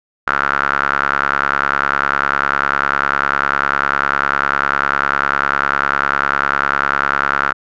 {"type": "tone with band-pass filter", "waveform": "sawtooth", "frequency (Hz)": 70, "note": "C#2", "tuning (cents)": 18, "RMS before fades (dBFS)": -17, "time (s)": [0.27, 7.53], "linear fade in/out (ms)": 5, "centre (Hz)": 1400, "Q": 6.3, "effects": ["resampled to 16000 Hz"]}